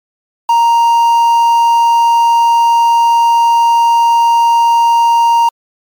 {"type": "tone with quantisation", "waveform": "triangle", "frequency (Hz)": 932.3, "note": "A#5", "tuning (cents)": 0, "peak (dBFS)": -4, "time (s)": [0.49, 5.49], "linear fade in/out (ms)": 5, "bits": 5, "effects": ["MP3 96 kbps"]}